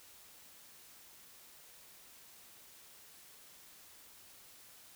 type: silence
effects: white hiss -58 dBFS RMS until 4.95 s